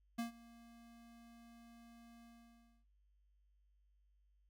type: tone with ADSR envelope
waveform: square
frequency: 233.1 Hz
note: A#3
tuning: in tune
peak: -37 dBFS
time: 0.18-2.85 s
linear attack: 12 ms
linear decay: 120 ms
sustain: -22 dB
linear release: 610 ms
effects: noise-tail reverb RT60 0.5 s tail -25 dB re dry + added 50 Hz sine -70 dBFS peak until 4.49 s